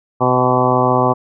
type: harmonic tone with a mistuned harmonic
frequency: 126.5 Hz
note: B2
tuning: 42 cents sharp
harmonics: 1 / 2 / 3 / 4 / 5 / 6 / 7 / 8 / 9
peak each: -20 / -20 / -20 / -20 / -20 / -20 / -20 / -20 / -20 dBFS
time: 0.2-1.14 s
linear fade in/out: 20 ms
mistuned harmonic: 7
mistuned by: -31 cents
effects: none